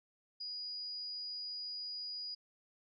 sine tone, 4903 Hz, D#8, 26 cents flat, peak -40 dBFS, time 0.4-2.35 s, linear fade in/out 10 ms, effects none

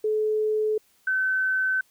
sine tone pair in turn, 430 / 1527 Hz, A4 / G6, -40 / -46 cents, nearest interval octave + minor seventh, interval 2194 cents, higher second, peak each -21 dBFS, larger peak neither, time 0.04-0.78 / 1.07-1.81 s, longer neither, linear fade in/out 5 ms, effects white hiss -63 dBFS RMS until 1.9 s

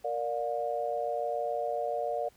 sine chord, Bb major, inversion none, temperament equal with one note detuned, 466.2 / 587.3 / 714.4 Hz, Bb4 / D5 / F5, 0 / 0 / +39 cents, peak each -35 / -33 / -33 dBFS, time 0.04-2.29 s, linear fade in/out 10 ms, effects pink hiss -63 dBFS RMS until 2.36 s

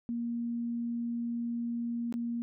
sine tone with dropouts, 235.5 Hz, A#3, 18 cents sharp, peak -31 dBFS, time 0.09-2.42 s, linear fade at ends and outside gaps 0 ms, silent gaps 2.125-2.14 s, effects none

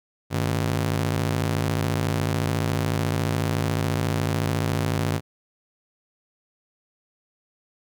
sawtooth ring-modulated tone, 123.47 Hz, B2, in tune, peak -15 dBFS, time 0.3-5.21 s, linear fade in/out 50 ms, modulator 27 Hz, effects none

